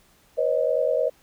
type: tone cluster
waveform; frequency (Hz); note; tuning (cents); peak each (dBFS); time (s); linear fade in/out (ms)
sine; 491.3 / 541 / 624; B4 / C#5 / D#5; -9 / -42 / +5; -24; 0.37-1.1; 20
effects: pink hiss -59 dBFS RMS until 1.22 s